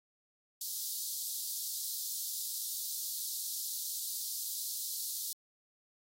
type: high-pass noise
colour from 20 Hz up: white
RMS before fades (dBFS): -38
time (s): 0.61-5.33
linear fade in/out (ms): 2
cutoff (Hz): 3800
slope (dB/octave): 48
effects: AAC 48 kbps